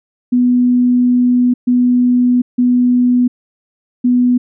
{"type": "tone bursts at uneven times", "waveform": "sine", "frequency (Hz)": 246.9, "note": "B3", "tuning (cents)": 0, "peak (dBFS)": -8, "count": 4, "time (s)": [[0.32, 1.54], [1.67, 2.42], [2.58, 3.28], [4.04, 4.38]], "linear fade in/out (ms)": 10, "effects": []}